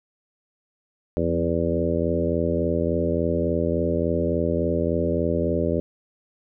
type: harmonic tone with a mistuned harmonic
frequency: 83.5 Hz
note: E2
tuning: 23 cents sharp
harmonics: 1 / 2 / 3 / 4 / 5 / 6 / 7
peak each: -28 / -28 / -28 / -28 / -28 / -28 / -28 dBFS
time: 1.17-5.8 s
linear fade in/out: 0 ms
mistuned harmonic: 2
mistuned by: +25 cents
effects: none